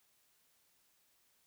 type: silence
effects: white hiss -73 dBFS RMS until 1.46 s